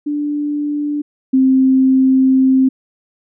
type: tone pair in turn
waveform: sine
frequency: 293.7 / 262.9 Hz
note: D4 / C4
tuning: 0 / +8 cents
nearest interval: major second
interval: 192 cents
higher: first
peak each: -16 / -8 dBFS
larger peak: second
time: 0.06-1.02 / 1.33-2.69 s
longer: second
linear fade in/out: 10 ms
effects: none